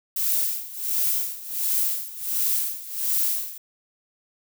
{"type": "noise with tremolo", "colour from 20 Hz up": "violet", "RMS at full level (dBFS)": -22, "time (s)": [0.16, 3.58], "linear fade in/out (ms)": 5, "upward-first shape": "sine", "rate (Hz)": 1.4, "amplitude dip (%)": 85, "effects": []}